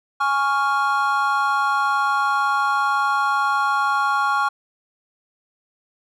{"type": "chord", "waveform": "triangle", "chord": "Db major", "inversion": "second", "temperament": "equal", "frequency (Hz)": [830.6, 1108.7, 1396.9], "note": ["Ab5", "Db6", "F6"], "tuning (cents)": [0, 0, 0], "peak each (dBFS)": [-21, -19, -20], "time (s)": [0.2, 4.49], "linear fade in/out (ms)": 10, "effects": []}